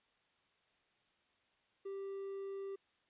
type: tone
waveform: triangle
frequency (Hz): 392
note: G4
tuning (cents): 0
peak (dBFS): -39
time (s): 1.85-2.76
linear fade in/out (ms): 10
effects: white hiss -75 dBFS RMS until 3.09 s + resampled to 8000 Hz